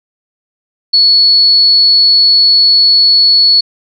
sine tone, 4400 Hz, C#8, 14 cents flat, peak -4 dBFS, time 0.93-3.61 s, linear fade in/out 10 ms, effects none

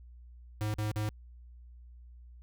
square tone bursts, 106.4 Hz, G#2, 42 cents sharp, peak -31 dBFS, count 3, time 0.61-1.09 s, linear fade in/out 0 ms, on 130 ms, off 45 ms, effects added 60 Hz sine -49 dBFS peak until 2.42 s

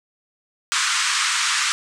pink band-pass noise, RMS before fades -21 dBFS, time 0.72-1.72 s, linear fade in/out 0 ms, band 1100 to 8800 Hz, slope 48 dB/octave, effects none

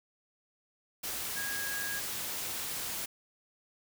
sine tone in noise, 1644 Hz, G#6, 18 cents flat, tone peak -36 dBFS, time 1.36-2 s, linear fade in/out 10 ms, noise white, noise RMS -37 dBFS, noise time 1.03-3.06 s, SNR -2 dB, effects none

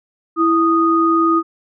sine tone pair together, 330 / 1239.8 Hz, E4 / D#6, +2 / -7 cents, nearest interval octave + major seventh, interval 2291 cents, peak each -14 dBFS, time 0.36-1.43 s, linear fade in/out 50 ms, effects none

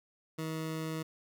20% pulse tone, 159.3 Hz, D#3, 41 cents sharp, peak -30 dBFS, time 0.38-1.03 s, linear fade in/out 10 ms, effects none

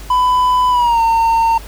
triangle tone with pitch glide, 1000 to 911.7 Hz, B5 to A#5, +21 to -39 cents, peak -8 dBFS, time 0.1-1.58 s, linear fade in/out 5 ms, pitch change -160 cents, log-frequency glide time 0.7-1.01 s, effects added 50 Hz sine -30 dBFS peak until 1.67 s + pink hiss -37 dBFS RMS until 1.67 s

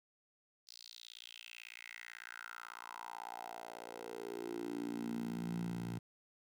10% pulse tone with high-pass filter sweep, 58.1 Hz, A#1, 5 cents flat, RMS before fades -45 dBFS, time 0.67-5.99 s, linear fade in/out 10 ms, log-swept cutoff 4800 to 130 Hz, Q 4.7, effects none

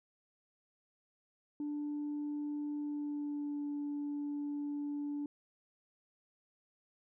sine tone with pitch glide, 294.1 to 290.2 Hz, D4 to D4, +3 to -21 cents, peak -34 dBFS, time 1.6-5.26 s, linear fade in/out 2 ms, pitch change -24 cents, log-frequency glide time 2.78-3.66 s, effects tanh soft clip ceiling -33 dBFS

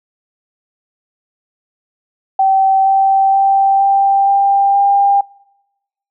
sine tone with pitch steps, 772 / 777.4 / 782.8 / 788.2 / 793.7 / 799.2 Hz, G5 / G5 / G5 / G5 / G5 / G5, -27 / -15 / -3 / +9 / +21 / +33 cents, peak -8 dBFS, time 2.39-5.21 s, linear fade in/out 5 ms, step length 470 ms, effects noise-tail reverb RT60 1.0 s tail -26 dB re dry

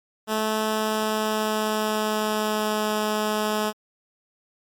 10% pulse tone with pitch glide, 217.1 to 213.2 Hz, A3 to G#3, -23 to +46 cents, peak -14 dBFS, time 0.27-3.73 s, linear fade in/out 50 ms, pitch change -31 cents, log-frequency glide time 0.66-2.93 s, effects MP3 96 kbps

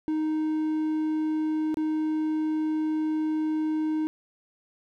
triangle tone with dropouts, 311.1 Hz, D#4, in tune, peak -22 dBFS, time 0.08-4.07 s, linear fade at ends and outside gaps 0 ms, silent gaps 1.743-1.771 s, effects none

